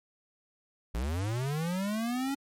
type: linear sweep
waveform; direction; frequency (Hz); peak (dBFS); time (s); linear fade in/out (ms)
square; up; 52 to 280.7; -30; 0.94-2.35; 10
effects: MP3 64 kbps